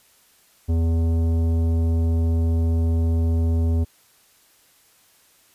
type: tone with tanh clipping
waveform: sine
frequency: 82.5 Hz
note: E2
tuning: 2 cents sharp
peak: -19 dBFS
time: 0.68-3.85 s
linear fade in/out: 20 ms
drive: 13 dB
effects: white hiss -57 dBFS RMS until 5.54 s + resampled to 32000 Hz